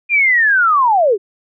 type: linear sweep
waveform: sine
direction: down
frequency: 2437 to 362.8 Hz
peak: -9 dBFS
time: 0.09-1.18 s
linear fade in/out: 50 ms
effects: none